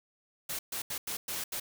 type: noise bursts at uneven times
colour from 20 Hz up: white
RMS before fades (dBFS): -36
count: 6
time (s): 0.49-0.59 / 0.72-0.82 / 0.9-0.98 / 1.07-1.17 / 1.28-1.44 / 1.52-1.6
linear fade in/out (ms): 5
effects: none